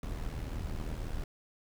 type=noise with amplitude modulation; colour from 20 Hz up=brown; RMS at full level=-34 dBFS; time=0.03-1.24 s; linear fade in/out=2 ms; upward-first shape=sine; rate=78.2 Hz; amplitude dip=65%; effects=none